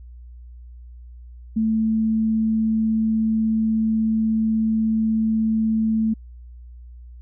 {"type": "tone", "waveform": "sine", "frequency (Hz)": 220.9, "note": "A3", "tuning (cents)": 7, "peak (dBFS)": -17, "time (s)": [1.56, 6.14], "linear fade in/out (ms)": 10, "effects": ["added 60 Hz sine -38 dBFS peak until 7.21 s"]}